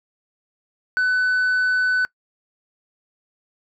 sine tone with tanh clipping, 1500 Hz, F#6, 23 cents sharp, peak -17 dBFS, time 0.97-2.05 s, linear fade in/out 0 ms, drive 2 dB, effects noise-tail reverb RT60 0.1 s tail -24 dB re dry

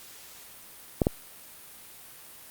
clicks, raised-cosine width 2 ms, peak -8 dBFS, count 2, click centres 1.018 / 1.069 s, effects white hiss -48 dBFS RMS until 2.5 s + Opus 48 kbps

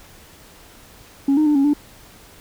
sine tone with pitch steps, 276.8 / 306.8 / 297.4 / 276.1 / 292.8 Hz, C#4 / D#4 / D4 / C#4 / D4, -2 / -24 / +22 / -7 / -5 cents, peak -11 dBFS, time 1.28-1.735 s, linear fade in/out 5 ms, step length 91 ms, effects tanh soft clip ceiling -11 dBFS + pink hiss -46 dBFS RMS until 2.4 s

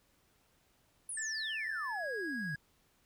sine exponential sweep, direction down, 10740 to 139.4 Hz, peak -38 dBFS, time 1.09-2.55 s, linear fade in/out 2 ms
triangle tone with pitch glide, 1760 to 1651.7 Hz, A6 to G#6, 0 to -10 cents, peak -36 dBFS, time 1.17-2.56 s, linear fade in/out 5 ms, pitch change -110 cents, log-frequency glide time 1.83-2.06 s
effects pink hiss -71 dBFS RMS until 3.05 s

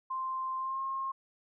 sine tone with pitch glide, 1046.5 to 1071.6 Hz, C6 to C6, 0 to +41 cents, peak -32 dBFS, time 0.1-1.12 s, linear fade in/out 10 ms, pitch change +41 cents, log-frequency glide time 0.59-0.8 s, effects none

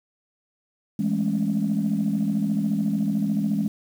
sine chord, A major seventh, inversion second, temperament just, 165 / 206.2 / 220 / 275 Hz, E3 / G#3 / A3 / C#4, +2 / -12 / 0 / -14 cents, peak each -28 / -22 / -28 / -28 dBFS, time 0.99-3.68 s, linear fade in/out 5 ms, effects tanh soft clip ceiling -14 dBFS + 8-bit

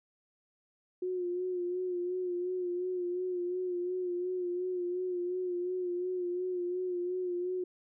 sine tone with vibrato, 360 Hz, F#4, 47 cents flat, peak -31 dBFS, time 1.02-7.64 s, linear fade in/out 5 ms, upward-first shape sine, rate 2.8 Hz, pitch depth 41 cents each way, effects none

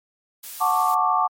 blue noise, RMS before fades -35 dBFS, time 0.43-0.95 s, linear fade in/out 10 ms
sine chord, D major seventh, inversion first, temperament just, 734.2 / 881 / 1101.2 / 1174.7 Hz, F#5 / A5 / C#6 / D6, -14 / +2 / -12 / 0 cents, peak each -23 / -23 / -24 / -21 dBFS, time 0.6-1.28 s, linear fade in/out 20 ms
effects MP3 64 kbps

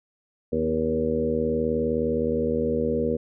harmonic tone with a mistuned harmonic, 79.4 Hz, D#2, 36 cents sharp, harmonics 1 / 2 / 3 / 4 / 5 / 6 / 7, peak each -34 / -34 / -27 / -35 / -30 / -25 / -33 dBFS, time 0.52-3.17 s, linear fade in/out 10 ms, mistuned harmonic 4, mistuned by -19 cents, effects none

